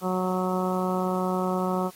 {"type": "harmonic tone", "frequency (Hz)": 184.3, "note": "F#3", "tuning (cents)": -7, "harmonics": [1, 2, 3, 4, 5, 6, 7], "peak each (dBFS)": [-27, -30, -32, -33, -34, -35, -35], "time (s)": [0.01, 1.91], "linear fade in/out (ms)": 50, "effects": ["white hiss -51 dBFS RMS until 1.95 s", "AAC 48 kbps"]}